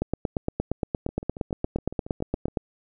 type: two click trains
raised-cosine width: 2 ms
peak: -23 / -11 dBFS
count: 11 / 23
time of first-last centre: 1.09-2.483 / 0.02-2.572 s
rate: 7.18 / 8.62 Hz
effects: none